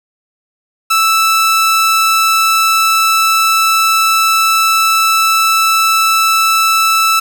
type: tone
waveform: sawtooth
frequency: 1318.5 Hz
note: E6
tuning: in tune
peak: -5 dBFS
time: 0.9-7.2 s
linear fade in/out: 10 ms
effects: 7-bit